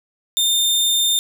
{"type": "tone", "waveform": "sawtooth", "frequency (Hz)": 3617, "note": "A7", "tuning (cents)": 47, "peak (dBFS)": -12, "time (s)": [0.37, 1.19], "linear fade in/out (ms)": 0, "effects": []}